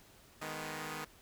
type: chord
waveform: 5% pulse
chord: G# minor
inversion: second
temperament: equal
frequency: 155.56 / 207.7 / 246.9 Hz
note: D#3 / G#3 / B3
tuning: 0 / 0 / 0 cents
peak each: -31 / -35 / -34 dBFS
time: 0.41-1.05 s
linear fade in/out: 10 ms
effects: pink hiss -61 dBFS RMS until 1.21 s